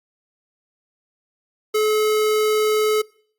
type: tone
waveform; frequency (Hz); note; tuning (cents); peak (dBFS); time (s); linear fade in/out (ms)
square; 429.1; A4; -43; -17; 1.74-3.02; 10
effects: noise-tail reverb RT60 0.6 s tail -24 dB re dry + Opus 48 kbps